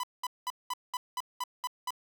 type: tone bursts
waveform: 45% pulse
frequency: 997 Hz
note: B5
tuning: 16 cents sharp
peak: -31 dBFS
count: 9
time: 0-1.906 s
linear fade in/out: 2 ms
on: 34 ms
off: 200 ms
effects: none